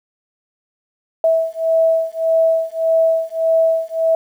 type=beating tone pair; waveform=sine; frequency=651 / 652.7 Hz; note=E5 / E5; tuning=-22 / -17 cents; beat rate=1.7 Hz; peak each=-16 dBFS; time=1.24-4.15 s; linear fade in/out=2 ms; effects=8-bit